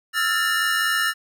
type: tone cluster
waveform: square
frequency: 1305 / 1389 / 1686 / 1792 / 2878 Hz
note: E6 / F6 / G#6 / A6 / F#7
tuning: -18 / -10 / +26 / +31 / -49 cents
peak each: -29 / -27 / -32 / -23 / -28 dBFS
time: 0.13-1.14 s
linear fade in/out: 50 ms
effects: none